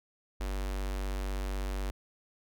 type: tone with notch filter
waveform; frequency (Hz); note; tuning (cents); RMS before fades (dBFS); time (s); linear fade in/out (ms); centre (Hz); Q
square; 48; G1; -36; -34; 0.4-1.91; 10; 110; 0.62
effects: none